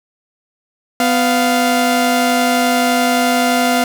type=tone pair together; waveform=sawtooth; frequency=249.9 / 698.1 Hz; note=B3 / F5; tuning=+21 / -1 cents; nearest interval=octave + tritone; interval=1778 cents; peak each=-11 dBFS; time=1-3.84 s; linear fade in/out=2 ms; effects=none